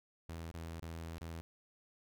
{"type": "tone with dropouts", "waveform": "sawtooth", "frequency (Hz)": 82.41, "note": "E2", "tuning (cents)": 0, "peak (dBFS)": -39, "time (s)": [0.29, 1.41], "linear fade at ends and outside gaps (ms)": 0, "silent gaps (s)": [[0.513, 0.541], [0.798, 0.823], [1.182, 1.211]], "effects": []}